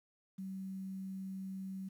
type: tone with quantisation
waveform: sine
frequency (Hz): 191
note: G3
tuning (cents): -45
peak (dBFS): -40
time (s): 0.38-1.89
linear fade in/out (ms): 10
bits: 11
effects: none